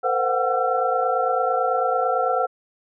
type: tone cluster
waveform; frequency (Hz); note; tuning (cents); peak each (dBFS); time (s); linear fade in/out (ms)
sine; 456.1 / 513 / 726 / 755 / 1348; A#4 / C5 / F#5 / F#5 / E6; -38 / -34 / -33 / +35 / +38; -28 / -24 / -23 / -27 / -25; 0.03-2.47; 20
effects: none